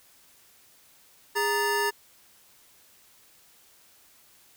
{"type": "tone cluster", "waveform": "square", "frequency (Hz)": [409.9, 933, 1747], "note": ["G#4", "A#5", "A6"], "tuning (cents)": [-23, 1, -13], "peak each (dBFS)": -29, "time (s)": [1.35, 1.91], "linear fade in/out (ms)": 20, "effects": ["white hiss -58 dBFS RMS until 4.56 s"]}